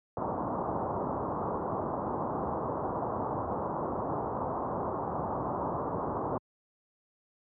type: low-pass noise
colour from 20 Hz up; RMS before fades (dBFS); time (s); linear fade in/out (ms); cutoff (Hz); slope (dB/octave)
white; -33; 0.17-6.38; 2; 1100; 48
effects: high-pass 80 Hz 12 dB/octave